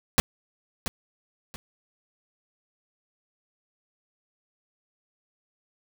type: noise with echo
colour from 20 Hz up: pink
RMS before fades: -18 dBFS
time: 0.18-0.2 s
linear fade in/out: 0 ms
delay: 680 ms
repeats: 2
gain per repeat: -11 dB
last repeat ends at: 1.56 s
effects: none